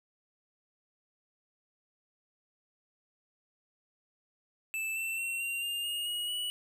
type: tone with pitch steps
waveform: square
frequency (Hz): 2637 / 2678 / 2721 / 2763 / 2807 / 2851 / 2896 / 2941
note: E7 / E7 / F7 / F7 / F7 / F7 / F#7 / F#7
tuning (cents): 0 / +27 / -46 / -19 / +8 / +35 / -38 / -11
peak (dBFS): -33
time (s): 4.74-6.5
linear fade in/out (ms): 0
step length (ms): 220
effects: none